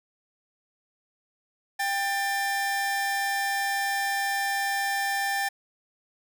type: tone pair together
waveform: 45% pulse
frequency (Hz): 792.5 / 1779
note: G5 / A6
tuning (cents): +19 / +19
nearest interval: octave + major second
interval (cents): 1400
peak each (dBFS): -28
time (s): 1.79-5.49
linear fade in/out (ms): 10
effects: none